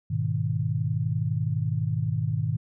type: chord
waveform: sine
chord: G# minor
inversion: none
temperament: equal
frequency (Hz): 103.83 / 123.47 / 155.56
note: G#2 / B2 / D#3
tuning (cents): 0 / 0 / 0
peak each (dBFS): -28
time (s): 0.1-2.57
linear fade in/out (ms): 10
effects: none